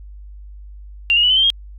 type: tone with pitch steps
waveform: sine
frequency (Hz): 2776 / 2864 / 2955 / 3048 / 3145 / 3245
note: F7 / F7 / F#7 / G7 / G7 / G#7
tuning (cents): -11 / +43 / -3 / -49 / +5 / -41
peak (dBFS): -11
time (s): 1.1-1.502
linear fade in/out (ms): 0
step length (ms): 67
effects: added 50 Hz sine -34 dBFS peak until 1.78 s + AAC 64 kbps